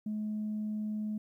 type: tone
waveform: sine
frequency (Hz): 213.1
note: G#3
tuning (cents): +45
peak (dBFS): -31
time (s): 0.06-1.18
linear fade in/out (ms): 5
effects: tanh soft clip ceiling -29 dBFS + 12-bit